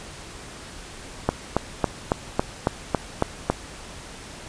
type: click train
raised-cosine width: 1 ms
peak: -4 dBFS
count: 9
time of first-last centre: 1.29-3.5 s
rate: 3.62 Hz
effects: pink hiss -40 dBFS RMS until 4.48 s + resampled to 22050 Hz